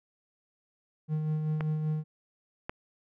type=tone with tremolo; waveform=triangle; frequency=154.5 Hz; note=D#3; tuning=12 cents flat; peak=-24 dBFS; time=1.08-2.04 s; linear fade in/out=50 ms; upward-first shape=sine; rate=5.2 Hz; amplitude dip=35%
type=clicks; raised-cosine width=0.5 ms; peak=-19 dBFS; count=2; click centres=1.608 / 2.695 s
effects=none